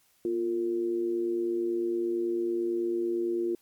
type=tone with amplitude modulation; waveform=sine; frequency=349.2 Hz; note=F4; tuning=in tune; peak=-23 dBFS; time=0.25-3.55 s; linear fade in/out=2 ms; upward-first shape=sine; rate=109 Hz; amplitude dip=60%; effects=white hiss -66 dBFS RMS until 3.61 s + MP3 96 kbps